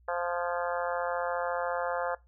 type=harmonic tone with a mistuned harmonic; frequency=174.61 Hz; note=F3; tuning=in tune; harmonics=3 / 4 / 5 / 6 / 7 / 8 / 9 / 10; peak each=-33 / -35 / -37 / -39 / -40 / -41 / -42 / -43 dBFS; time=0.08-2.15 s; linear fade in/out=5 ms; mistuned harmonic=10; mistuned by=-50 cents; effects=noise-tail reverb RT60 0.2 s tail -20 dB re dry + added 60 Hz sine -58 dBFS peak until 2.27 s